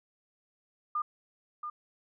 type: tone with echo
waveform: sine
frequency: 1209 Hz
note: D6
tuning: 50 cents sharp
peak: -28 dBFS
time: 0.95-1.02 s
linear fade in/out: 5 ms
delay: 680 ms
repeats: 1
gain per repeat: -7 dB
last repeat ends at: 1.7 s
effects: none